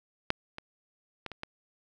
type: clicks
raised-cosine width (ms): 0.3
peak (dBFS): -9 / -23 / -20 / -25 / -20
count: 5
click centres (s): 0.304 / 0.584 / 1.263 / 1.317 / 1.434
effects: none